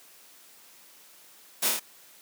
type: noise with echo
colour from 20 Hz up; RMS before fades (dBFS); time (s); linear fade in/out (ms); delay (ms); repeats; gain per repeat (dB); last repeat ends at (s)
white; -26; 1.62-1.69; 10; 27; 4; -2; 1.798
effects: white hiss -54 dBFS RMS until 2.21 s + high-pass 200 Hz 12 dB/octave